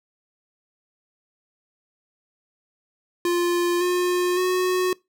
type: tone with pitch steps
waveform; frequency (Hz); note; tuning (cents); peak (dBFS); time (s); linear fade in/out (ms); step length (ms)
square; 349.2 / 357.8 / 366.6; F4 / F4 / F#4; 0 / +42 / -16; -20; 3.25-4.93; 2; 560
effects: noise-tail reverb RT60 0.2 s tail -23 dB re dry